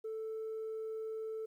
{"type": "tone", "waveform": "sine", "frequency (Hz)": 440.8, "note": "A4", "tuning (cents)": 3, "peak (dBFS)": -36, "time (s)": [0.04, 1.46], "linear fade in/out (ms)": 10, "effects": ["tanh soft clip ceiling -36 dBFS", "12-bit"]}